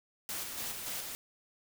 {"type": "noise with tremolo", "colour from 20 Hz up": "white", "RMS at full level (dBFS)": -38, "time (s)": [0.29, 1.15], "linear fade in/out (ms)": 0, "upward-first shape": "square", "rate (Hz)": 3.5, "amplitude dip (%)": 35, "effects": []}